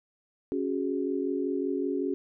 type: chord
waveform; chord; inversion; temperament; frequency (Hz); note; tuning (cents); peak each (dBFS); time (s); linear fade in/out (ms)
sine; C# suspended fourth; none; equal; 277.2 / 370 / 415.3; C#4 / F#4 / G#4; 0 / 0 / 0; -30 / -31 / -33; 0.52-2.14; 0
effects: none